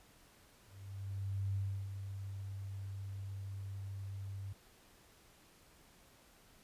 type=tone with ADSR envelope; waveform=sine; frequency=98 Hz; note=G2; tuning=in tune; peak=-33 dBFS; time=0.66-4.53 s; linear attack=890 ms; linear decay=330 ms; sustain=-8 dB; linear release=6 ms; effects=pink hiss -64 dBFS RMS until 6.63 s + resampled to 32000 Hz